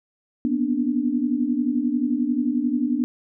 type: tone cluster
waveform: sine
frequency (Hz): 239.8 / 251.1 / 293.9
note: A#3 / B3 / D4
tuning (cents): +49 / +29 / +1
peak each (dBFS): -24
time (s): 0.45-3.04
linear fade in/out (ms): 0
effects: none